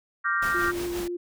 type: chord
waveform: sine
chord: G minor seventh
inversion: second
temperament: equal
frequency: 1174.7 / 1396.9 / 1568 / 1864.7 Hz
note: D6 / F6 / G6 / Bb6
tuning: 0 / 0 / 0 / 0 cents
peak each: -28 / -27 / -28 / -30 dBFS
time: 0.24-0.72 s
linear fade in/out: 20 ms
type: noise with tremolo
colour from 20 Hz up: pink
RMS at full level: -35 dBFS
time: 0.42-1.08 s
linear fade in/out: 5 ms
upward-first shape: sine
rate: 5.7 Hz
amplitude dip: 45%
type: tone with vibrato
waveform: sine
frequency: 349.2 Hz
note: F4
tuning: in tune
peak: -28 dBFS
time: 0.54-1.17 s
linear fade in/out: 10 ms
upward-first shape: square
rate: 7.3 Hz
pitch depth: 11 cents each way
effects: none